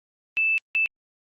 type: tone bursts at uneven times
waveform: sine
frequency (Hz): 2637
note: E7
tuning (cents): 0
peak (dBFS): -19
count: 2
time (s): 0.37-0.58 / 0.75-0.86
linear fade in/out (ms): 0
effects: Opus 32 kbps